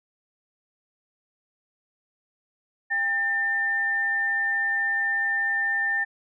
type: tone pair together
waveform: sine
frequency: 800 / 1795.9 Hz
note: G5 / A6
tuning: +35 / +35 cents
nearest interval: octave + major second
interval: 1400 cents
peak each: -34 / -22 dBFS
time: 2.9-6.05 s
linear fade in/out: 20 ms
effects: none